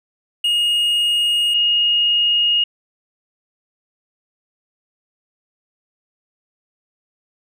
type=tone pair in turn; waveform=triangle / sine; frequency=2862 / 2862 Hz; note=F7 / F7; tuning=+42 / +42 cents; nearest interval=unison; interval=0 cents; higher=neither; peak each=-13 dBFS; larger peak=neither; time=0.44-1.54 / 1.54-2.64 s; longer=neither; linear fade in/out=5 ms; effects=none